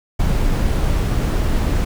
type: noise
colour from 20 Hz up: brown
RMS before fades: -17 dBFS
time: 0.19-1.85 s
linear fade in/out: 10 ms
effects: none